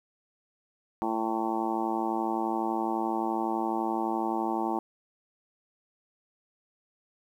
harmonic tone, 111.8 Hz, A2, 28 cents sharp, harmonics 2 / 3 / 4 / 5 / 6 / 7 / 8 / 9 / 10, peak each -35 / -31 / -42 / -42 / -40 / -33 / -33 / -42 / -41 dBFS, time 1.02-4.79 s, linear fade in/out 0 ms, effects 10-bit

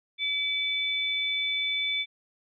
sine tone pair together, 2291 / 3505 Hz, D7 / A7, -44 / -7 cents, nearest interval perfect fifth, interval 737 cents, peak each -29 / -28 dBFS, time 0.18-2.06 s, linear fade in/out 50 ms, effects none

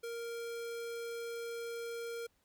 square tone, 466.2 Hz, A#4, in tune, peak -40 dBFS, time 0.03-2.27 s, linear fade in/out 10 ms, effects pink hiss -75 dBFS RMS until 2.44 s

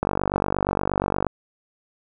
click train, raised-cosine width 1 ms, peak -7 dBFS, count 61, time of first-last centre 0.03-1.267 s, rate 48.5 Hz, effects none

